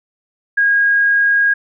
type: tone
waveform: sine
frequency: 1635 Hz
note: G#6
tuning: 28 cents flat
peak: -10 dBFS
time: 0.57-1.54 s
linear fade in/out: 10 ms
effects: none